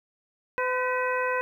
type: harmonic tone with a mistuned harmonic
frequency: 506 Hz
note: B4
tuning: 42 cents sharp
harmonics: 1 / 2 / 3 / 4 / 5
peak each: -28 / -29 / -31 / -34 / -35 dBFS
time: 0.58-1.41 s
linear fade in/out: 0 ms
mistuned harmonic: 4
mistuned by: -73 cents
effects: 10-bit